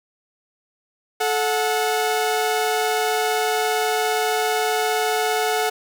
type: tone pair together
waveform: sawtooth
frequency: 435.1 / 731 Hz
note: A4 / F#5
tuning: -19 / -21 cents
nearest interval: major sixth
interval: 898 cents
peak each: -18 dBFS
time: 1.2-5.7 s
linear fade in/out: 10 ms
effects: none